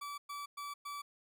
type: tone bursts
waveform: 40% pulse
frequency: 1153 Hz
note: D6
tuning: 32 cents flat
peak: -40 dBFS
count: 4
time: 0.01-1.02 s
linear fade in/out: 10 ms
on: 170 ms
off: 110 ms
effects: none